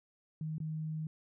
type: tone with dropouts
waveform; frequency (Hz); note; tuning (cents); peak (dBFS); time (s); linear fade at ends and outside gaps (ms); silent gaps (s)
sine; 156.6; D#3; +11; -35; 0.41-1.07; 2; 0.582-0.602
effects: none